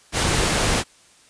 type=noise; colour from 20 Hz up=pink; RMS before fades=-20 dBFS; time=0.12-0.84 s; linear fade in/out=50 ms; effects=white hiss -53 dBFS RMS until 1.29 s + resampled to 22050 Hz